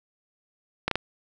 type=clicks; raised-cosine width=0.3 ms; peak=-8 dBFS; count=3; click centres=0.88 / 0.913 / 0.956 s; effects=none